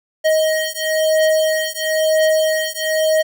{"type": "beating tone pair", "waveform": "square", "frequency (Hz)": [628, 629], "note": ["D#5", "D#5"], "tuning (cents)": [16, 19], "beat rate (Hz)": 1, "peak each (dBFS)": -18, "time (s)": [0.24, 3.23], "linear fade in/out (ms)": 20, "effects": []}